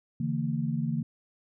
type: tone cluster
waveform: sine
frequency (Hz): 141.8 / 162.1 / 228.3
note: C#3 / E3 / A#3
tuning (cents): +40 / -29 / -36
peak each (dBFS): -31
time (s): 0.2-1.03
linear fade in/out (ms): 5
effects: none